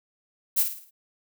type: noise with echo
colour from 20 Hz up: violet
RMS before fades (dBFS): -21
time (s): 0.56-0.64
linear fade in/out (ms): 20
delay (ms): 54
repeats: 5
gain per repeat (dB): -7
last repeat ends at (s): 0.91
effects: none